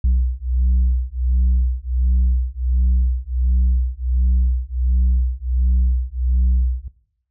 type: beating tone pair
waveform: sine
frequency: 61.7 / 63.1 Hz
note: B1 / B1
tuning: -1 / +38 cents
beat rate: 1.4 Hz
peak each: -16 dBFS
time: 0.04-6.88 s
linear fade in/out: 5 ms
effects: noise-tail reverb RT60 0.7 s tail -18 dB re dry + tanh soft clip ceiling -11 dBFS